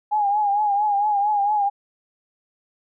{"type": "tone with vibrato", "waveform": "sine", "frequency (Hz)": 824, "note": "G#5", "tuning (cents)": -14, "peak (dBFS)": -17, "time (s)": [0.11, 1.7], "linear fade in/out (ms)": 20, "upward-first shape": "triangle", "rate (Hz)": 4.4, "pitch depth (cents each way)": 73, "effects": []}